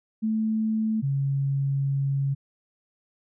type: tone pair in turn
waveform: sine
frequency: 219.2 / 138.09 Hz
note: A3 / C#3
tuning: -6 / -6 cents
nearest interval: minor sixth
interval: 800 cents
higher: first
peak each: -22 dBFS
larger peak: neither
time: 0.22-1.02 / 1.02-2.35 s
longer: second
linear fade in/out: 20 ms
effects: none